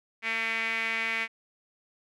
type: tone with band-pass filter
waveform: sawtooth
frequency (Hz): 225.7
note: A3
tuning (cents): +44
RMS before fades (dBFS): -30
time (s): 0.22-1.28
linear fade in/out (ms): 50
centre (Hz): 2200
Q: 5.6
effects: none